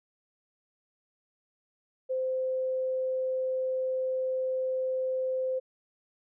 sine tone, 518 Hz, C5, 17 cents flat, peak -27 dBFS, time 2.09-5.6 s, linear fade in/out 20 ms, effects none

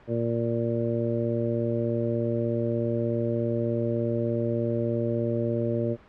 harmonic tone, 116.7 Hz, A#2, 2 cents sharp, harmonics 1 / 2 / 3 / 4 / 5, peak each -29 / -30 / -30 / -32 / -31 dBFS, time 0.07-5.97 s, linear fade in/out 50 ms, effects pink hiss -53 dBFS RMS until 6.08 s + low-pass 2000 Hz 12 dB/octave

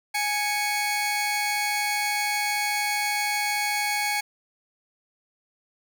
sawtooth tone pair together, 832 / 2221 Hz, G#5 / C#7, +3 / +3 cents, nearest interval octave + perfect fourth, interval 1700 cents, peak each -23 dBFS, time 0.14-4.21 s, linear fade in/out 10 ms, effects none

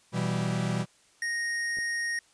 45% pulse chord, E minor, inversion second, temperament equal with one note detuned, 123.47 / 164.81 / 193.97 Hz, B2 / E3 / G3, 0 / 0 / -18 cents, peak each -31 dBFS, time 0.12-0.86 s, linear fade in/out 50 ms
square tone, 1864.7 Hz, A#6, in tune, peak -29 dBFS, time 1.22-2.19 s, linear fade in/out 2 ms
clicks, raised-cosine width 2 ms, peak -37 / -33 dBFS, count 2, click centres 1.772 / 1.787 s
effects white hiss -62 dBFS RMS until 2.33 s + resampled to 22050 Hz

